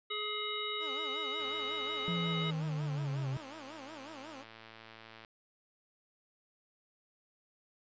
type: harmonic tone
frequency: 421.7 Hz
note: G#4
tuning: 26 cents sharp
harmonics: 1 / 3 / 5 / 7 / 9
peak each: -42 / -41 / -42 / -42 / -39 dBFS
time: 0.1-2.51 s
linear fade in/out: 10 ms
type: tone with vibrato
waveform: 15% pulse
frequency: 290.9 Hz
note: D4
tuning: 16 cents flat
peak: -40 dBFS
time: 0.79-4.45 s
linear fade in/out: 50 ms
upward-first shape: sine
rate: 5.5 Hz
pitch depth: 190 cents each way
type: click train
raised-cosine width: 0.3 ms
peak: -35 dBFS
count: 432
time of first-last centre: 1.4-5.248 s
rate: 112 Hz
type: linear sweep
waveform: triangle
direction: down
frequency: 174.1 to 130.81 Hz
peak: -31 dBFS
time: 2.08-3.37 s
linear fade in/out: 0 ms
effects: resampled to 16000 Hz